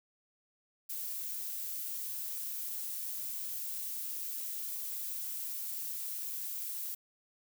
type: noise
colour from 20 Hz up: violet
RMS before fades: -39 dBFS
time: 0.89-6.95 s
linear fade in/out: 10 ms
effects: none